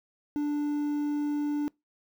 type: tone with quantisation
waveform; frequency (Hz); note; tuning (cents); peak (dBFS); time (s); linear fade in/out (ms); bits
triangle; 293.7; D4; 0; -24; 0.36-1.68; 0; 9
effects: noise-tail reverb RT60 0.2 s tail -25 dB re dry